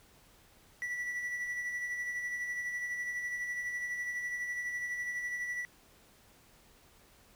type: tone with tremolo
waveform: triangle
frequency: 1956 Hz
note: B6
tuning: 17 cents flat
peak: -31 dBFS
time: 0.82-5.65 s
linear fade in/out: 0 ms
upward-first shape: sine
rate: 12 Hz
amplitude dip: 40%
effects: pink hiss -62 dBFS RMS until 7.35 s

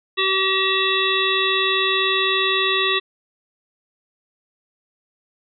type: harmonic tone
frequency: 382.3 Hz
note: G4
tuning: 43 cents flat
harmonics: 1 / 3 / 5 / 7 / 9 / 10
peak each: -24 / -24 / -24 / -24 / -24 / -24 dBFS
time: 0.17-3 s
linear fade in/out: 20 ms
effects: none

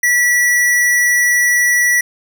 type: tone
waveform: square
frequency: 1948 Hz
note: B6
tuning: 24 cents flat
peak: -11 dBFS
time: 0.03-2.01 s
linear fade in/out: 5 ms
effects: none

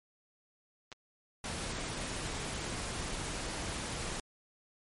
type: clicks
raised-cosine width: 0.2 ms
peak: -28 dBFS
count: 2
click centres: 0.918 / 0.926 s
type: noise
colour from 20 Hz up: pink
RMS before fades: -38 dBFS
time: 1.44-4.2 s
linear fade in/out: 2 ms
effects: MP3 48 kbps

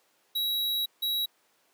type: tone bursts at uneven times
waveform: square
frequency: 3873 Hz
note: B7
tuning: 35 cents flat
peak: -27 dBFS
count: 2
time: 0.35-0.86 / 1.02-1.26 s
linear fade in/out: 10 ms
effects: pink hiss -67 dBFS RMS until 1.73 s + high-pass 400 Hz 12 dB/octave

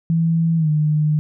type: tone with pitch glide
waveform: sine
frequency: 164.81 to 152.01 Hz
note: E3 to D#3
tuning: 0 to -40 cents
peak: -14 dBFS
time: 0.1-1.19 s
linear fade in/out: 0 ms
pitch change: -140 cents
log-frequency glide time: 0.57-0.69 s
effects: none

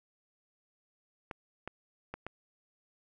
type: clicks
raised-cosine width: 0.5 ms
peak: -24 dBFS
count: 4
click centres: 1.312 / 1.676 / 2.14 / 2.266 s
effects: none

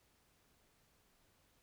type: silence
effects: pink hiss -73 dBFS RMS until 1.62 s

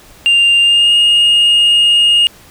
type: tone with pitch glide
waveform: sine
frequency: 2794 to 2848 Hz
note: F7 to F7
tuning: 0 to +33 cents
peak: -4 dBFS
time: 0.26-2.27 s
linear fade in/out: 0 ms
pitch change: +33 cents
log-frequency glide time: 0.61-0.93 s
effects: tanh soft clip ceiling -5 dBFS + pink hiss -41 dBFS RMS until 2.5 s

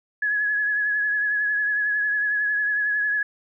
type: tone with vibrato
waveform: sine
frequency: 1687 Hz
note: G#6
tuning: 27 cents sharp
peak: -20 dBFS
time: 0.22-3.23 s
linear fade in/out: 5 ms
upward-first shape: triangle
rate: 11 Hz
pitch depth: 36 cents each way
effects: none

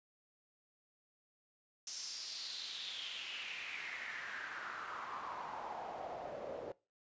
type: noise with band-pass filter sweep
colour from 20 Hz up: pink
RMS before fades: -45 dBFS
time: 1.87-6.72 s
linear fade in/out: 2 ms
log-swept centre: 5900 to 500 Hz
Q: 4.2
effects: noise-tail reverb RT60 0.3 s tail -22 dB re dry + resampled to 16000 Hz

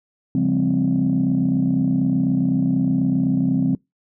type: chord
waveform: sine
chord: Db major seventh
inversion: none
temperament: equal with one note detuned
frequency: 138.59 / 174.61 / 202.7 / 261.6 Hz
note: Db3 / F3 / Ab3 / C4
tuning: 0 / 0 / -42 / 0 cents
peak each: -23 / -21 / -23 / -18 dBFS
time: 0.35-3.75 s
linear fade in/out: 2 ms
effects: noise-tail reverb RT60 0.2 s tail -26 dB re dry + tanh soft clip ceiling -10 dBFS

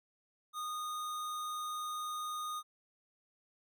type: tone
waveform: square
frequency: 1232 Hz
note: D#6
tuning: 17 cents flat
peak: -38 dBFS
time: 0.53-2.63 s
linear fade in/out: 50 ms
effects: none

